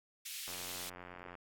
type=high-pass noise; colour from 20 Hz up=pink; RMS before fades=-44 dBFS; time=0.25-0.9 s; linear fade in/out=10 ms; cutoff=2400 Hz; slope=24 dB/octave
type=click train; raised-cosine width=0.5 ms; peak=-33 dBFS; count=79; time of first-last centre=0.48-1.352 s; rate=89.4 Hz
effects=AAC 64 kbps